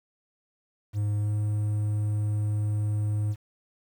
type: tone with pitch glide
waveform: triangle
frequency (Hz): 103.83 to 105.04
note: G#2 to G#2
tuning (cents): 0 to +20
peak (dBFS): -22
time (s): 0.93-3.36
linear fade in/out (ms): 50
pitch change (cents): +20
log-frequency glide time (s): 1.18-1.32
effects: 9-bit